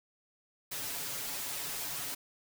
white noise with comb filter, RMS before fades -38 dBFS, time 0.71-2.15 s, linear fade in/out 10 ms, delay 7.1 ms, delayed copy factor +0.95, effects none

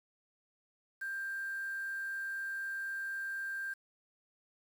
sine tone with quantisation, 1586 Hz, G6, 20 cents sharp, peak -36 dBFS, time 1.01-3.74 s, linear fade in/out 10 ms, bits 9, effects none

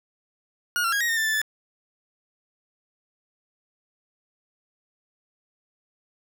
40% pulse tone with pitch steps, 1438 / 1364 / 1639 / 1884 / 1831 / 1774 / 1758 / 1744 Hz, F#6 / F6 / G#6 / A#6 / A#6 / A6 / A6 / A6, -50 / -41 / -23 / +18 / -32 / +14 / -2 / -16 cents, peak -21 dBFS, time 0.76-1.416 s, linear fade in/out 0 ms, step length 82 ms, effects none

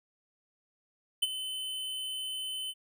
square tone with ADSR envelope, 3043 Hz, F#7, 48 cents sharp, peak -23 dBFS, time 1.22-2.74 s, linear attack 10 ms, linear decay 30 ms, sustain -12 dB, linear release 43 ms, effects none

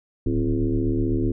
sine tone with frequency modulation, 185 Hz, F#3, in tune, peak -19 dBFS, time 0.26-1.32 s, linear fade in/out 5 ms, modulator 75.6 Hz, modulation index 2.6, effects none

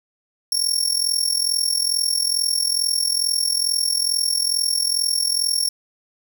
25% pulse tone with amplitude modulation, 5500 Hz, F8, 27 cents flat, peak -10 dBFS, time 0.52-5.69 s, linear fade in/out 2 ms, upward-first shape sine, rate 42.3 Hz, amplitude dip 80%, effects none

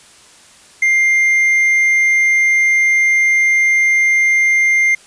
triangle tone, 2100 Hz, C7, 6 cents sharp, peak -8 dBFS, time 0.82-4.95 s, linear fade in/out 5 ms, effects white hiss -44 dBFS RMS until 5.06 s + resampled to 22050 Hz

